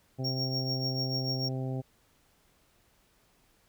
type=harmonic tone; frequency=130.81 Hz; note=C3; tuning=in tune; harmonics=1 / 2 / 3 / 4 / 5 / 6; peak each=-32 / -38 / -42 / -44 / -46 / -48 dBFS; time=0.18-1.82 s; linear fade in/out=20 ms
type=tone with tremolo; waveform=triangle; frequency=5540 Hz; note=F8; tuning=15 cents flat; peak=-28 dBFS; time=0.24-1.49 s; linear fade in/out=10 ms; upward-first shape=triangle; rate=6.8 Hz; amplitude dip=80%
effects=pink hiss -67 dBFS RMS until 3.68 s